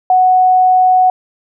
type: tone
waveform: sine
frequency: 740 Hz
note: F#5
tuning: in tune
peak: -6 dBFS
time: 0.1-1.1 s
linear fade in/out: 2 ms
effects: none